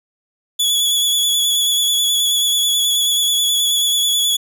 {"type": "tone with vibrato", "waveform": "sawtooth", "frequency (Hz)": 3408, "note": "G#7", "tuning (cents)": 44, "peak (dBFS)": -11, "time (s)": [0.59, 4.37], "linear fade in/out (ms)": 10, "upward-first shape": "square", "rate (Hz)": 9.3, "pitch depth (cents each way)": 23, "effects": []}